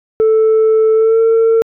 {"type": "tone with pitch glide", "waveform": "sine", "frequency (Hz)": [440, 452.4], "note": ["A4", "A4"], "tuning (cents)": [0, 48], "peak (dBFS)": -5, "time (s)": [0.2, 1.62], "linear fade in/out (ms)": 0, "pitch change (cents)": 48, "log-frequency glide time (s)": [0.94, 1.2], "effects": ["tanh soft clip ceiling -6 dBFS"]}